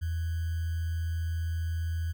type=tone with sample-and-hold; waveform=sine; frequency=82.6 Hz; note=E2; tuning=4 cents sharp; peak=-28 dBFS; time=0.01-2.13 s; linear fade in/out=20 ms; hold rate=1575 Hz; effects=none